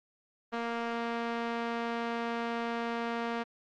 sawtooth tone with band-pass filter, 233.1 Hz, A#3, in tune, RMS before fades -34 dBFS, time 0.52-3.44 s, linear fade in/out 20 ms, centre 1100 Hz, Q 0.51, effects low-pass 5000 Hz 12 dB/octave + Opus 24 kbps

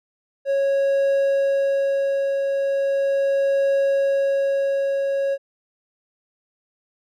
triangle tone with tremolo, 551 Hz, C#5, 11 cents flat, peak -14 dBFS, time 0.45-5.38 s, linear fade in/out 50 ms, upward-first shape triangle, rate 0.38 Hz, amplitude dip 35%, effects none

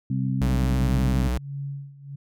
harmonic tone, 65.3 Hz, C2, 3 cents flat, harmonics 2 / 3 / 4, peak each -24 / -28 / -30 dBFS, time 0.1-1.28 s, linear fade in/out 5 ms
square tone with vibrato, 61.74 Hz, B1, in tune, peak -23 dBFS, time 0.41-1.38 s, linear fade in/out 5 ms, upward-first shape sine, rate 12 Hz, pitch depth 56 cents each way
sine tone with tremolo, 140 Hz, C#3, 18 cents sharp, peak -28 dBFS, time 0.8-2.16 s, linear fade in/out 10 ms, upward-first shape sine, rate 1.5 Hz, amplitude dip 85%
effects none

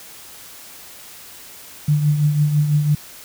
sine tone with tremolo, 148.6 Hz, D3, 21 cents sharp, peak -11 dBFS, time 1.88-2.95 s, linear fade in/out 5 ms, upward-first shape triangle, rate 6 Hz, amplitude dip 60%, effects white hiss -40 dBFS RMS until 3.24 s

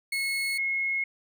35% pulse / sine tone pair in turn, 2181 / 2167 Hz, C#7 / C#7, -29 / -40 cents, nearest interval unison, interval 11 cents, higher first, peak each -25 dBFS, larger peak neither, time 0.12-0.58 / 0.58-1.04 s, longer neither, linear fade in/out 5 ms, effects none

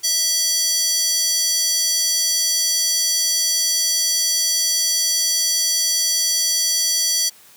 square tone with high-pass filter, 655 Hz, E5, 11 cents flat, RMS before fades -19 dBFS, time 0.03-7.3 s, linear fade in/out 20 ms, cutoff 5200 Hz, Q 3, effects white hiss -48 dBFS RMS until 7.56 s + high-pass 80 Hz 12 dB/octave

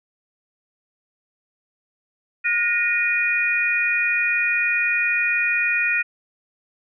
sine tone cluster, 1437 / 1864 / 2453 Hz, F6 / A#6 / D#7, +49 / -1 / -25 cents, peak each -25 / -23 / -20 dBFS, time 2.44-6.03 s, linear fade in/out 20 ms, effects none

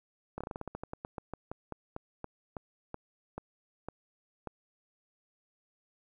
slowing click train, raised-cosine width 1 ms, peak -24 dBFS, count 23, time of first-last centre 0.38-4.473 s, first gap 26 ms, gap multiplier 1.16, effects 11-bit

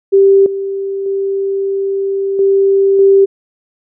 sine tone with level steps, 392 Hz, G4, in tune, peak -4 / -16 / -13 / -7 / -4 dBFS, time 0.12-3.26 s, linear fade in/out 20 ms, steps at 0.46 / 1.06 / 2.39 / 2.99 s, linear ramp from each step 2 ms, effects none

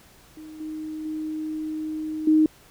sine tone with level steps, 311.1 Hz, D#4, in tune, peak -38 / -30 / -27 / -14 dBFS, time 0.37-2.46 s, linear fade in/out 2 ms, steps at 0.6 / 1.05 / 2.27 s, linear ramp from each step 5 ms, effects pink hiss -53 dBFS RMS until 2.7 s

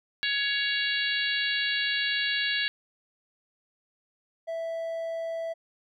harmonic tone, 559 Hz, C#5, 14 cents sharp, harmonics 3 / 4 / 5 / 6 / 7 / 8, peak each -29 / -34 / -32 / -34 / -32 / -37 dBFS, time 0.23-2.68 s, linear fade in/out 0 ms
triangle tone, 659.3 Hz, E5, in tune, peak -28 dBFS, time 4.47-5.54 s, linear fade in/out 20 ms
effects none

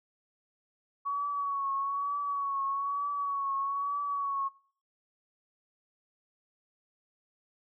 sine tone with vibrato, 1122 Hz, C#6, 21 cents sharp, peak -29 dBFS, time 1.05-4.49 s, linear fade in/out 20 ms, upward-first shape triangle, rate 1.1 Hz, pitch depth 47 cents each way, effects noise-tail reverb RT60 0.5 s tail -22 dB re dry

